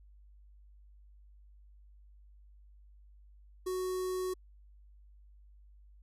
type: tone with notch filter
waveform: square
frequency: 370 Hz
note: F#4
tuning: in tune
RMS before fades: -35 dBFS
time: 3.66-4.34 s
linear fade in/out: 10 ms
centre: 2400 Hz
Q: 0.62
effects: added 50 Hz sine -55 dBFS peak until 6.02 s + resampled to 32000 Hz